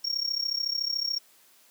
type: tone with amplitude modulation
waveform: triangle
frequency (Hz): 5540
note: F8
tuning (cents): -15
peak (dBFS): -22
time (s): 0.04-1.19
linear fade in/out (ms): 10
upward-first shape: sine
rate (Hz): 33.8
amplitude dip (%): 85
effects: white hiss -59 dBFS RMS until 1.7 s + high-pass 200 Hz 12 dB/octave